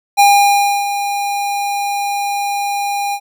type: tone with ADSR envelope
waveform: square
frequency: 808 Hz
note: G#5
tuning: 48 cents flat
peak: -6 dBFS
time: 0.17-3.2 s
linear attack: 27 ms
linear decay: 650 ms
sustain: -11 dB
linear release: 64 ms
effects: none